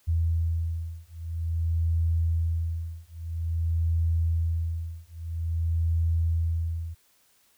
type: beating tone pair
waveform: sine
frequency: 82.41 / 82.91 Hz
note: E2 / E2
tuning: 0 / +11 cents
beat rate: 0.5 Hz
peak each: -27 dBFS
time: 0.07-6.95 s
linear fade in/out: 20 ms
effects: white hiss -64 dBFS RMS until 7.57 s